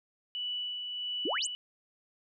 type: tone with tremolo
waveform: sine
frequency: 2960 Hz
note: F#7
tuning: in tune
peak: -32 dBFS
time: 0.35-1.55 s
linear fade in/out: 0 ms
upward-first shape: sine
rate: 1.5 Hz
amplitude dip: 35%
type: exponential sweep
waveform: sine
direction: up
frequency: 258.5 to 9397 Hz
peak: -30 dBFS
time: 1.25-1.47 s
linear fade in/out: 5 ms
effects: none